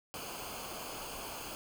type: noise with comb filter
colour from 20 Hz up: pink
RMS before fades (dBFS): -43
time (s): 0.14-1.55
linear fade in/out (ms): 0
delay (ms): 0.53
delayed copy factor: -0.7
effects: none

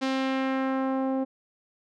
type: tone with low-pass filter sweep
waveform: sawtooth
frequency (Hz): 265.2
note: C4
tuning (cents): +23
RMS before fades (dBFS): -27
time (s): 0.01-1.25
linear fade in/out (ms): 20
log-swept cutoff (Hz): 4900 to 620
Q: 1.1
effects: none

